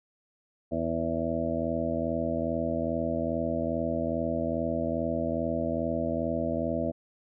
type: harmonic tone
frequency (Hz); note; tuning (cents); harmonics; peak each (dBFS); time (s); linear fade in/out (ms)
82.41; E2; 0; 1 / 2 / 3 / 4 / 6 / 7 / 8; -38 / -37 / -32 / -35 / -37 / -33 / -33; 0.71-6.92; 20
effects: none